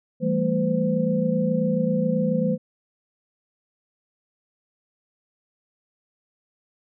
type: tone cluster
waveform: sine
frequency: 168.1 / 199.2 / 226.6 / 511 Hz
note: E3 / G3 / A#3 / C5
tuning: +34 / +28 / -49 / -41 cents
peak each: -25 dBFS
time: 0.2-2.58 s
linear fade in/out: 50 ms
effects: none